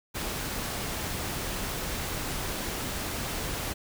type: noise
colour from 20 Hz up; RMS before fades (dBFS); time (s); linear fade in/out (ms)
pink; -33; 0.14-3.74; 20
effects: none